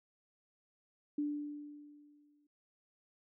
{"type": "tone with exponential decay", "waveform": "sine", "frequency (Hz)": 293.7, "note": "D4", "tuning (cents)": 0, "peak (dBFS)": -31, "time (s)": [1.18, 2.47], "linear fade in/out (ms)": 5, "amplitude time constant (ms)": 280, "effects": []}